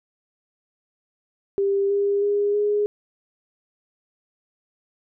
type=tone with pitch steps; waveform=sine; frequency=396.4 / 402.4 / 408.5 / 414.7 Hz; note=G4 / G4 / G#4 / G#4; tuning=+19 / +45 / -29 / -3 cents; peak=-18 dBFS; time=1.58-2.86 s; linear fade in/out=0 ms; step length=320 ms; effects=none